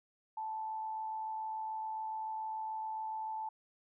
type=tone with amplitude modulation; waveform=sine; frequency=876 Hz; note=A5; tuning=8 cents flat; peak=-35 dBFS; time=0.37-3.49 s; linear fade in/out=5 ms; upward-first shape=sine; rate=107 Hz; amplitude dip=35%; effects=none